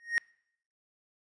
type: tone with exponential growth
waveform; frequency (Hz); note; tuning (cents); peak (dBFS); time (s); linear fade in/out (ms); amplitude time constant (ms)
triangle; 1864.7; A#6; 0; -19; 0-0.18; 0; 38
effects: noise-tail reverb RT60 0.7 s tail -26 dB re dry + resampled to 22050 Hz